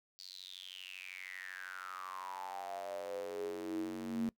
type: tone with high-pass filter sweep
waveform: square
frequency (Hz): 46.36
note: F#1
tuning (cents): +4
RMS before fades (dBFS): -43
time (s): 0.19-4.29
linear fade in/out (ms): 0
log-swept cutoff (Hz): 4600 to 220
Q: 9.9
effects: noise-tail reverb RT60 0.1 s tail -22 dB re dry